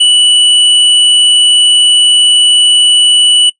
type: tone with tanh clipping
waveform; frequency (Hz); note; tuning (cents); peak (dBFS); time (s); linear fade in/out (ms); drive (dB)
triangle; 2959; F#7; -1; -5; 0-3.5; 10; 18
effects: noise-tail reverb RT60 0.1 s tail -20 dB re dry + resampled to 24000 Hz